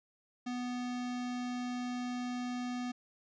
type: tone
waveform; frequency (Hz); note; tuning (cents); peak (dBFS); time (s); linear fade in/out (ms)
square; 246.9; B3; 0; -36; 0.46-2.92; 10
effects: resampled to 16000 Hz